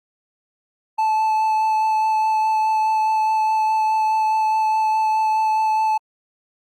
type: tone with vibrato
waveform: triangle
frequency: 872 Hz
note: A5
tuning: 16 cents flat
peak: -14 dBFS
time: 0.98-5.98 s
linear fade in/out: 10 ms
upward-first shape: sine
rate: 4.8 Hz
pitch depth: 10 cents each way
effects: Opus 48 kbps